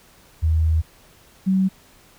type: tone pair in turn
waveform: sine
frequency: 79.8 / 189.8 Hz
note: D#2 / F#3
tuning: +44 / +44 cents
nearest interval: octave + minor third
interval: 1500 cents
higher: second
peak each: -15 dBFS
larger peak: neither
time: 0.42-0.82 / 1.46-1.69 s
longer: first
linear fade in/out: 20 ms
effects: pink hiss -52 dBFS RMS until 2.18 s